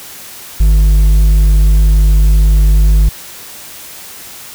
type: tone with hard clipping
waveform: sine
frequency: 50.9 Hz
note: G#1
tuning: 34 cents flat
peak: -6 dBFS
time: 0.6-3.09 s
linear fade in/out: 5 ms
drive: 5 dB
effects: white hiss -31 dBFS RMS until 4.54 s